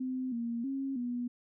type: tone with pitch steps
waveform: sine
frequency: 257.4 / 234 / 271 / 243.4 Hz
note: C4 / A#3 / C#4 / B3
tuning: -28 / +7 / -39 / -25 cents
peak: -32 dBFS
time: 0-1.28 s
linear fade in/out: 10 ms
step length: 320 ms
effects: none